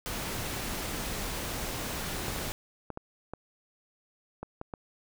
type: noise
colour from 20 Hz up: pink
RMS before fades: -35 dBFS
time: 0.06-2.52 s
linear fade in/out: 0 ms
type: clicks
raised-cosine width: 1 ms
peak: -23 dBFS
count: 8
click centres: 2.283 / 2.362 / 2.903 / 2.974 / 3.336 / 4.43 / 4.614 / 4.738 s
effects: none